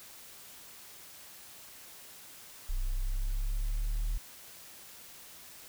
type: exponential sweep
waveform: sine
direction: up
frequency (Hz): 30.87 to 38.83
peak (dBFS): -26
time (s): 2.69-4.18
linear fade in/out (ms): 10
effects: tanh soft clip ceiling -28 dBFS + white hiss -51 dBFS RMS until 5.68 s